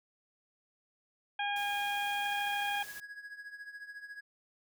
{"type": "harmonic tone", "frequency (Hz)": 814, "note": "G#5", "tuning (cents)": -35, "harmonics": [1, 2, 3, 4], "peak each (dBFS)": [-34, -37, -39, -40], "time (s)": [1.39, 2.83], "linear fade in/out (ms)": 5}
{"type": "noise", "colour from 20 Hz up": "white", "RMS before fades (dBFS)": -49, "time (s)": [1.56, 3], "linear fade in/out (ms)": 2}
{"type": "tone with tremolo", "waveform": "triangle", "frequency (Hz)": 1661.2, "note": "G#6", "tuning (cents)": 0, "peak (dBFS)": -39, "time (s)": [2.24, 4.21], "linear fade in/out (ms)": 10, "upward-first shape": "triangle", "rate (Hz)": 14, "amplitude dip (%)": 80}
{"effects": []}